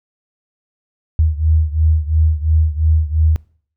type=beating tone pair; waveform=sine; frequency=77.78 / 80.68 Hz; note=D#2 / E2; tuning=0 / -37 cents; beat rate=2.9 Hz; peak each=-13 / -16 dBFS; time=1.19-3.36 s; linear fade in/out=0 ms; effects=noise-tail reverb RT60 0.5 s tail -23 dB re dry